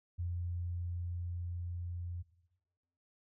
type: tone with level ramp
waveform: sine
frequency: 87.31 Hz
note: F2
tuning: in tune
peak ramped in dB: -34 to -38 dBFS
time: 0.18-2.23 s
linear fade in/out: 20 ms
effects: noise-tail reverb RT60 1.0 s tail -17 dB re dry